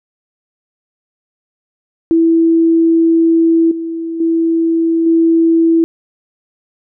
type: tone with level steps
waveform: sine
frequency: 329.6 Hz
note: E4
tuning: in tune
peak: -7 / -18 / -10 / -7 dBFS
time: 2.11-5.84 s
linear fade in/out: 0 ms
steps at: 3.71 / 4.2 / 5.06 s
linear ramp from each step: 5 ms
effects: none